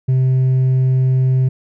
triangle tone with hard clipping, 130 Hz, C3, 11 cents flat, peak -10 dBFS, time 0.08-1.49 s, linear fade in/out 10 ms, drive 1 dB, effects none

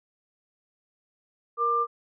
sine tone pair together, 468.8 / 1190.2 Hz, A#4 / D6, +10 / +23 cents, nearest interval octave + major third, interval 1613 cents, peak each -30 / -22 dBFS, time 1.57-1.87 s, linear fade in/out 50 ms, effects none

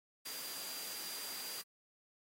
sine tone in noise, 4781 Hz, D8, 30 cents sharp, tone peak -48 dBFS, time 0.25-1.62 s, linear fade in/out 10 ms, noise white, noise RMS -45 dBFS, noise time 0.25-1.62 s, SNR -6 dB, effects high-pass 200 Hz 12 dB/octave + AAC 48 kbps

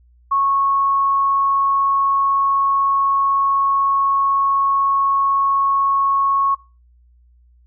sine tone, 1101 Hz, C#6, 12 cents flat, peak -14 dBFS, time 0.31-6.55 s, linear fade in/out 10 ms, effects noise-tail reverb RT60 0.3 s tail -21 dB re dry + added 60 Hz sine -49 dBFS peak until 7.66 s

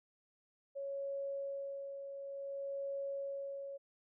sine tone with tremolo, 554.4 Hz, C#5, in tune, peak -37 dBFS, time 0.75-3.78 s, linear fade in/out 20 ms, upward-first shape sine, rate 0.56 Hz, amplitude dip 50%, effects none

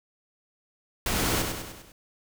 pink noise with echo, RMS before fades -27 dBFS, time 1.06-1.42 s, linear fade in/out 2 ms, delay 100 ms, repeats 5, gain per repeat -5 dB, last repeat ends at 1.92 s, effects none

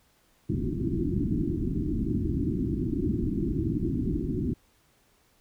white low-pass noise, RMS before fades -28 dBFS, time 0.49-4.54 s, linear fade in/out 10 ms, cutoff 360 Hz, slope 96 dB/octave, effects pink hiss -65 dBFS RMS until 5.4 s

